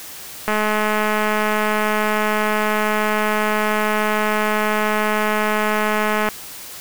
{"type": "click train", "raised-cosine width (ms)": 0.5, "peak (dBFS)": -5, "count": 1238, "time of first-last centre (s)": [0.48, 6.288], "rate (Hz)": 213, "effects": ["white hiss -35 dBFS RMS until 6.8 s"]}